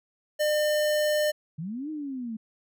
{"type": "tone", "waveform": "square", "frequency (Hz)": 603, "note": "D5", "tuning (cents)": 46, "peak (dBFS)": -23, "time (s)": [0.39, 1.32], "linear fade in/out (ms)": 20}
{"type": "linear two-way sweep", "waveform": "sine", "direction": "up then down", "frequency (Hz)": [145.8, 315.1, 214.6], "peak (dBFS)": -31, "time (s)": [1.58, 2.37], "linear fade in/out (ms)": 10, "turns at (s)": 1.9}
{"effects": []}